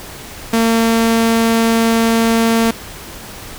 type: tone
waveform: sawtooth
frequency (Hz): 227.7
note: A#3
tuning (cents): -40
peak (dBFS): -7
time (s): 0.53-2.71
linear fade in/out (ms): 5
effects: pink hiss -32 dBFS RMS until 3.58 s